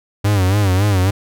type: tone with vibrato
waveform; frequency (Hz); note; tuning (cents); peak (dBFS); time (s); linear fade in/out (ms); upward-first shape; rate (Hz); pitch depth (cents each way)
45% pulse; 97.7; G2; -5; -12; 0.24-1.11; 10; sine; 3.6; 120
effects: none